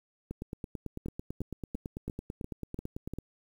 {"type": "two click trains", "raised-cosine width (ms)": 3, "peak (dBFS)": [-24, -24], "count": [27, 7], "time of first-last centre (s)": [[0.31, 3.186], [1.06, 3.136]], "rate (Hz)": [9.04, 2.89], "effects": ["9-bit"]}